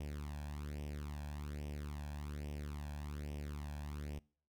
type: tone with flanger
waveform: sawtooth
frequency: 73.42 Hz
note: D2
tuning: in tune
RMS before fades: -44 dBFS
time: 0-4.19 s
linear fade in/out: 5 ms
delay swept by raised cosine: 0.35 to 1.22 ms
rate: 1.2 Hz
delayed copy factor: +0.75
effects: noise-tail reverb RT60 0.5 s tail -25 dB re dry